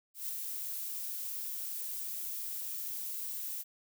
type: noise with ADSR envelope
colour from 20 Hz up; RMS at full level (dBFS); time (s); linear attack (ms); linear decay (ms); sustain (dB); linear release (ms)
violet; -36; 0.14-3.64; 150; 4; -3; 34
effects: none